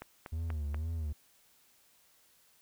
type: click train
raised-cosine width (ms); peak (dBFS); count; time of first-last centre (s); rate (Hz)
0.5; -27; 4; 0.02-0.745; 4.14
type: tone with vibrato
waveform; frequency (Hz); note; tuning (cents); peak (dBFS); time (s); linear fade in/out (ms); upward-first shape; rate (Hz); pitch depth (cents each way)
triangle; 77.4; D#2; -9; -31; 0.32-1.13; 10; sine; 2.1; 120
effects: white hiss -66 dBFS RMS until 2.61 s